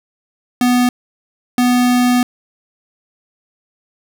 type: tone bursts at uneven times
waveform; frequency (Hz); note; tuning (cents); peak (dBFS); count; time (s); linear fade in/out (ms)
square; 246.9; B3; 0; -11; 2; 0.61-0.89 / 1.58-2.23; 2
effects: none